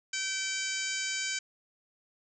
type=harmonic tone with a mistuned harmonic; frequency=771 Hz; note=G5; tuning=29 cents flat; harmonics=2 / 3 / 4 / 5 / 6 / 7 / 8 / 9 / 10; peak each=-38 / -37 / -40 / -45 / -40 / -44 / -41 / -37 / -46 dBFS; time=0.13-1.39 s; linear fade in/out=5 ms; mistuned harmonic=6; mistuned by=+32 cents; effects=none